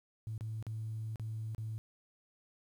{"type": "tone with dropouts", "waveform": "sine", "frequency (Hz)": 110.2, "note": "A2", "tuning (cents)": 3, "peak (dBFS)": -36, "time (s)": [0.27, 1.78], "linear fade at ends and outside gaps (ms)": 0, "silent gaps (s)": [[0.379, 0.409], [0.626, 0.667], [1.158, 1.197], [1.548, 1.581]], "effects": ["tanh soft clip ceiling -32 dBFS", "11-bit"]}